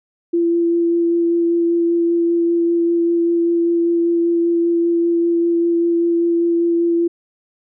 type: tone with vibrato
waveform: sine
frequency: 339.5 Hz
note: F4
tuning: 49 cents flat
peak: -13 dBFS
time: 0.33-7.08 s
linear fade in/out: 10 ms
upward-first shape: sine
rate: 5.1 Hz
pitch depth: 10 cents each way
effects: none